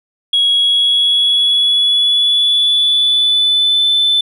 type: tone with pitch glide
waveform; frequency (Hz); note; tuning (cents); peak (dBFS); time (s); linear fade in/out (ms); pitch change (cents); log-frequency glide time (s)
sine; 3322 to 3520; G#7 to A7; 0 to 0; -8; 0.33-4.21; 5; +100; 0.52-3.87
effects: tanh soft clip ceiling -6 dBFS